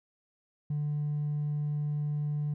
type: tone with hard clipping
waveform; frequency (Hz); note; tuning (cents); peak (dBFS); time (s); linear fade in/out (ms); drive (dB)
sine; 148; D3; +14; -29; 0.7-2.54; 5; 1
effects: none